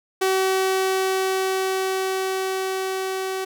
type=tone with level ramp; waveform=sawtooth; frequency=380 Hz; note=F#4; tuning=46 cents sharp; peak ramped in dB=-14 to -21 dBFS; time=0.21-3.45 s; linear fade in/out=10 ms; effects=none